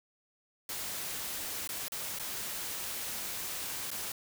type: noise with dropouts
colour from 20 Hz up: white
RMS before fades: -38 dBFS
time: 0.69-4.12 s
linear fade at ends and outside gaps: 2 ms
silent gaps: 1.675-1.69 / 1.883-1.92 / 2.188-2.196 / 3.905-3.914 s
effects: none